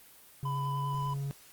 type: tone with pitch glide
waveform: triangle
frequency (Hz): 137 to 139.15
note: C#3 to C#3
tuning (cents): -20 to +7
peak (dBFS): -30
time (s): 0.43-1.31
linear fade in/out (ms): 0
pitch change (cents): +27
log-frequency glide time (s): 0.56-0.92
type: tone with vibrato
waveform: triangle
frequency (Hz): 1000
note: B5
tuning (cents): +21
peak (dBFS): -32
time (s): 0.45-1.14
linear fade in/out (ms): 5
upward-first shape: sine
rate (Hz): 10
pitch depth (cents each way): 14
effects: white hiss -56 dBFS RMS until 1.52 s + Opus 32 kbps